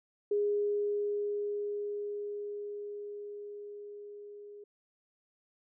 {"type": "tone with level ramp", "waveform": "sine", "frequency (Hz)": 411.8, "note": "G#4", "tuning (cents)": -15, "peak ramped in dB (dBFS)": [-26, -46], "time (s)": [0.31, 4.64], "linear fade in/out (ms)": 5, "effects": []}